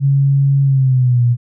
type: tone with pitch glide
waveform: sine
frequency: 138.59 to 120.65 Hz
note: C#3 to B2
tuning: 0 to -40 cents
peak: -9 dBFS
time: 0-1.37 s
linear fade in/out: 50 ms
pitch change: -240 cents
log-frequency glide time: 0.63-1.23 s
effects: none